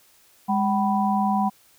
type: tone cluster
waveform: sine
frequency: 204.8 / 764 / 987 Hz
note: G#3 / G5 / B5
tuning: -24 / -45 / -1 cents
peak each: -22 / -23 / -26 dBFS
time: 0.48-1.5 s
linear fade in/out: 20 ms
effects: white hiss -57 dBFS RMS until 1.78 s